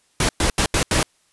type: noise bursts at uneven times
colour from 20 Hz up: pink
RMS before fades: -18 dBFS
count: 5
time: 0.2-0.29 / 0.4-0.5 / 0.58-0.66 / 0.74-0.83 / 0.91-1.03 s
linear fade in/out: 2 ms
effects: white hiss -62 dBFS RMS until 1.32 s + resampled to 24000 Hz